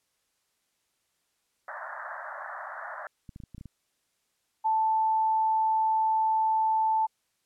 white band-pass noise, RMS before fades -39 dBFS, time 1.68-3.07 s, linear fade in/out 2 ms, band 580 to 1800 Hz, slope 96 dB/octave
clicks, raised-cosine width 5 ms, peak -31 dBFS, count 8, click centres 3.292 / 3.361 / 3.402 / 3.437 / 3.547 / 3.581 / 3.611 / 3.657 s
sine tone, 880 Hz, A5, in tune, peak -22 dBFS, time 4.64-7.07 s, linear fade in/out 20 ms
effects white hiss -75 dBFS RMS until 7.45 s + low-pass 11000 Hz 12 dB/octave

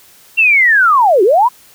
sine linear two-way sweep, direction down then up, 2757 to 348.8 to 1031 Hz, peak -6 dBFS, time 0.37-1.49 s, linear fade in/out 20 ms, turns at 1.23 s, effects white hiss -44 dBFS RMS until 1.74 s

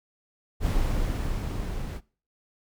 brown noise with level ramp, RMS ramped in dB -24 to -33 dBFS, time 0.6-2.01 s, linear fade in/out 50 ms, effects noise-tail reverb RT60 0.4 s tail -22 dB re dry

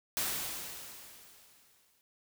white noise with exponential decay, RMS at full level -32 dBFS, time 0.17-2.01 s, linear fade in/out 0 ms, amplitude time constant 400 ms, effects none

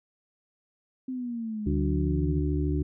sine exponential sweep, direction down, 261.6 to 155.56 Hz, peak -30 dBFS, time 1.08-2.39 s, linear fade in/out 5 ms
harmonic tone, 73.42 Hz, D2, in tune, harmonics 1 / 2 / 4 / 5, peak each -27 / -30 / -30 / -34 dBFS, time 1.66-2.83 s, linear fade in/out 10 ms
effects none

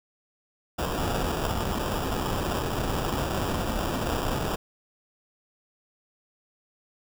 pink noise with sample-and-hold, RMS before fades -28 dBFS, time 0.78-4.56 s, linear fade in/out 10 ms, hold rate 2100 Hz, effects none

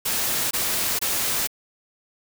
white noise bursts, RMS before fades -24 dBFS, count 3, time 0.05-1.474 s, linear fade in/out 10 ms, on 460 ms, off 22 ms, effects none

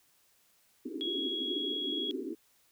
white band-pass noise, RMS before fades -38 dBFS, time 0.85-2.35 s, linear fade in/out 10 ms, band 250 to 410 Hz, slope 96 dB/octave
sine tone, 3322 Hz, G#7, in tune, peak -33 dBFS, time 1.01-2.11 s, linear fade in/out 0 ms
effects white hiss -68 dBFS RMS until 2.71 s

